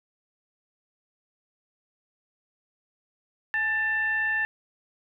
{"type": "tone with frequency modulation", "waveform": "sine", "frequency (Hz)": 1772, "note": "A6", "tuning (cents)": 12, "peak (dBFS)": -23, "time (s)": [3.54, 4.45], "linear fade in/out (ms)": 0, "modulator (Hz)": 926, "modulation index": 0.41, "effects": []}